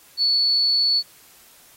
sine tone, 4435 Hz, C#8, in tune, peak -16 dBFS, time 0.17-1.03 s, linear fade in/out 50 ms, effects white hiss -51 dBFS RMS until 1.76 s + AAC 48 kbps

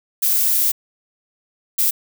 violet noise bursts at uneven times, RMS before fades -17 dBFS, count 2, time 0.22-0.72 / 1.78-1.91 s, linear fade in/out 10 ms, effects none

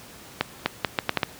accelerating click train, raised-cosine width 0.3 ms, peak -4 dBFS, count 7, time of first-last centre 0.41-1.232 s, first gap 250 ms, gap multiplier 0.75, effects pink hiss -45 dBFS RMS until 1.39 s + high-pass 80 Hz 12 dB/octave

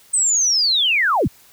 sine linear sweep, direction down, 8360 to 41.78 Hz, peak -14 dBFS, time 0.13-1.28 s, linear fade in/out 10 ms, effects white hiss -50 dBFS RMS until 1.52 s

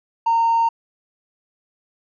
triangle tone, 919 Hz, A#5, 25 cents flat, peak -11 dBFS, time 0.26-0.69 s, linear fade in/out 10 ms, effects tanh soft clip ceiling -11 dBFS + resampled to 16000 Hz

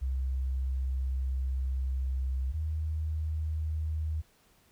sine tone pair in turn, 65.41 / 78.06 Hz, C2 / D#2, 0 / +6 cents, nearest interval minor third, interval 306 cents, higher second, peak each -28 / -29 dBFS, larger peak first, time 0.01-2.53 / 2.53-4.22 s, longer first, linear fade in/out 20 ms, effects pink hiss -65 dBFS RMS until 4.71 s

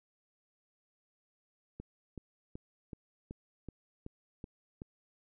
click train, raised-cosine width 3 ms, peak -30 dBFS, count 9, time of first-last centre 1.8-4.819 s, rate 2.65 Hz, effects none

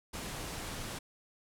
pink low-pass noise, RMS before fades -41 dBFS, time 0.13-0.99 s, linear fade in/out 10 ms, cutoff 12000 Hz, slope 24 dB/octave, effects none

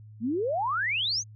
sine exponential sweep, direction up, 207.7 to 6645 Hz, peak -25 dBFS, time 0.2-1.24 s, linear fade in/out 50 ms, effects added 107 Hz sine -45 dBFS peak until 1.35 s

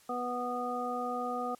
harmonic tone, 246.1 Hz, B3, 6 cents flat, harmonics 1 / 2 / 3 / 5, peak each -39 / -38 / -36 / -37 dBFS, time 0.09-1.55 s, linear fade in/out 5 ms, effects white hiss -61 dBFS RMS until 1.59 s + low-pass 12000 Hz 12 dB/octave

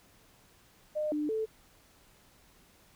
sine tone with pitch steps, 608 / 299.2 / 439 Hz, D#5 / D4 / A4, -40 / +32 / -4 cents, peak -29 dBFS, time 0.95-1.46 s, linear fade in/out 20 ms, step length 170 ms, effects pink hiss -62 dBFS RMS until 2.95 s

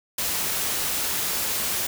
white noise, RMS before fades -26 dBFS, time 0.18-1.87 s, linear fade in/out 5 ms, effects none

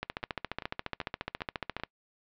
two click trains, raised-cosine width 0.3 ms, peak -22 / -16 dBFS, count 5 / 27, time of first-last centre 0.23-1.799 / 0.03-1.836 s, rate 2.55 / 14.4 Hz, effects noise-tail reverb RT60 0.1 s tail -24 dB re dry + low-pass 4000 Hz 12 dB/octave

